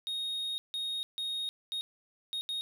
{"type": "tone bursts at uneven times", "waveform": "triangle", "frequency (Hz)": 3729, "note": "A#7", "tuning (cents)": 0, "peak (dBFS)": -31, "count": 6, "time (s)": [[0.07, 0.58], [0.74, 1.03], [1.18, 1.49], [1.72, 1.81], [2.33, 2.41], [2.49, 2.61]], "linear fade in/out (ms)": 0, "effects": []}